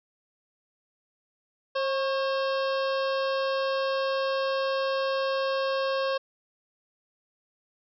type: harmonic tone with a mistuned harmonic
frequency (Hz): 536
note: C5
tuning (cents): +42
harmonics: 1 / 2 / 3 / 5 / 6 / 7 / 8 / 9 / 10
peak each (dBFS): -26 / -32 / -36 / -40 / -42 / -43 / -44 / -45 / -46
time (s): 1.75-6.18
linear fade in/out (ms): 10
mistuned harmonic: 2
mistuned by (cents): +41
effects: none